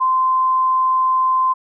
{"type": "tone", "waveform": "sine", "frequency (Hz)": 1037, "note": "C6", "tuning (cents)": -16, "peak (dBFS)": -13, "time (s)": [0, 1.54], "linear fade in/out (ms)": 20, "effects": []}